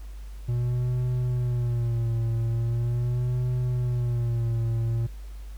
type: tone with vibrato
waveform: triangle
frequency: 119.6 Hz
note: A#2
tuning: 45 cents sharp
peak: -21 dBFS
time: 0.48-5.07 s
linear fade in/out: 10 ms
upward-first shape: sine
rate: 0.41 Hz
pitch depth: 72 cents each way
effects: added 50 Hz sine -36 dBFS peak until 5.57 s + pink hiss -56 dBFS RMS until 5.57 s